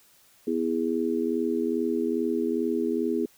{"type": "chord", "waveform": "sine", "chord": "E major", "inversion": "second", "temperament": "just", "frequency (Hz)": [247.2, 329.6, 412], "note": ["B3", "E4", "G#4"], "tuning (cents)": [2, 0, -14], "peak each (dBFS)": -28, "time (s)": [0.47, 3.26], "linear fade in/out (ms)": 5, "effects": ["white hiss -59 dBFS RMS until 3.37 s"]}